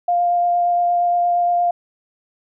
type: tone with vibrato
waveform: sine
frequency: 701 Hz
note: F5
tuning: 6 cents sharp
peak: -14 dBFS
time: 0.08-1.71 s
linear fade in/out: 5 ms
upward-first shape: sine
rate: 8.6 Hz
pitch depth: 9 cents each way
effects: none